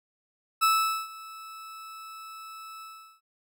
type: tone with ADSR envelope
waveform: 40% pulse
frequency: 1310 Hz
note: E6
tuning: 11 cents flat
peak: -18 dBFS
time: 0.61-3.21 s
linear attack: 23 ms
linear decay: 440 ms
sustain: -22 dB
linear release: 390 ms
effects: none